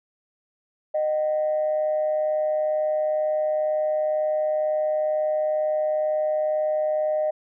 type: tone pair together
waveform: sine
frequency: 614.9 / 757 Hz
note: D#5 / F#5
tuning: -21 / +39 cents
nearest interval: major third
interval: 360 cents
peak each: -20 / -31 dBFS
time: 0.94-7.31 s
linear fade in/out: 10 ms
effects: tanh soft clip ceiling -15 dBFS